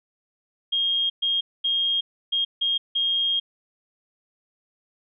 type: tone bursts at uneven times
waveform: sine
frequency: 3239 Hz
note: G#7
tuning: 44 cents flat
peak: -20 dBFS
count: 6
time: 0.72-1.1 / 1.22-1.41 / 1.64-2.01 / 2.32-2.45 / 2.61-2.78 / 2.95-3.4 s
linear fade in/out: 10 ms
effects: none